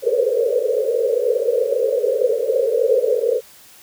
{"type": "band-pass noise", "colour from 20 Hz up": "pink", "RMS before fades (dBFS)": -18, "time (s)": [0.02, 3.41], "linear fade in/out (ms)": 50, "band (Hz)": [440, 540], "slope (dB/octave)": 96, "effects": ["white hiss -46 dBFS RMS until 3.82 s"]}